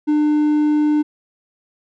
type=tone; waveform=triangle; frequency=300 Hz; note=D4; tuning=37 cents sharp; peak=-11 dBFS; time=0.07-1.03 s; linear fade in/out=20 ms; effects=none